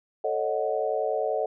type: chord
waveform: sine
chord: D# half-diminished seventh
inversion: second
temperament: equal with one note detuned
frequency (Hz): 440 / 551.8 / 622.3 / 740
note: A4 / C#5 / D#5 / F#5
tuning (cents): 0 / -8 / 0 / 0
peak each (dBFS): -29 / -30 / -29 / -31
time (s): 0.24-1.46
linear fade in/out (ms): 5
effects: none